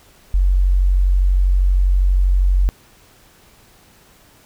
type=tone; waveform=sine; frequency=46.25 Hz; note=F#1; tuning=in tune; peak=-11 dBFS; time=0.34-2.69 s; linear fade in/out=0 ms; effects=pink hiss -50 dBFS RMS until 4.45 s